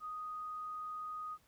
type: tone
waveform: sine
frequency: 1244.5 Hz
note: D#6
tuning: in tune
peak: -40 dBFS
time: 0-1.38 s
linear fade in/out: 50 ms
effects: pink hiss -70 dBFS RMS until 1.47 s